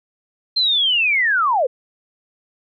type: linear sweep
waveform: sine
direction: down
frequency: 4186 to 466.2 Hz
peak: -14 dBFS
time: 0.56-1.67 s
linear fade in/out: 10 ms
effects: none